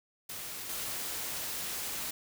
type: noise with level steps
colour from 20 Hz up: white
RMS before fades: -41 / -37 dBFS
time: 0.29-2.11 s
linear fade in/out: 5 ms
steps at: 0.69 s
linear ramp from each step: 5 ms
effects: none